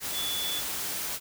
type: tone in noise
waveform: sine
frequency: 3446 Hz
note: A7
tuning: 37 cents flat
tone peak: -31 dBFS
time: 0.12-0.63 s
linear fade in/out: 50 ms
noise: white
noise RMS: -33 dBFS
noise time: 0-1.2 s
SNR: -1 dB
effects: none